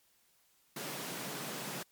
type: high-pass noise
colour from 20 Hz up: pink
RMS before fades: -41 dBFS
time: 0.76-1.83 s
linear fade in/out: 5 ms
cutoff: 130 Hz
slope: 96 dB/octave
effects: white hiss -70 dBFS RMS until 1.91 s + MP3 96 kbps